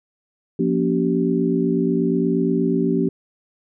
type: tone cluster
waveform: sine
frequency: 175.1 / 235.9 / 284.2 / 384.3 Hz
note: F3 / A#3 / C#4 / G4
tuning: +5 / +21 / +43 / -34 cents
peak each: -22 dBFS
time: 0.59-3.09 s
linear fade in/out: 5 ms
effects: none